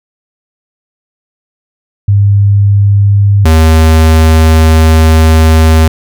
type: tone pair in turn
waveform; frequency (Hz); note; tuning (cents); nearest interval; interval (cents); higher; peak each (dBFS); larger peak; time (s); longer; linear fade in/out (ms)
sine / square; 100.8 / 79.78; G2 / D#2; +49 / +44; major third; 405; first; -3; neither; 2.08-3.45 / 3.45-5.88; second; 5
effects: none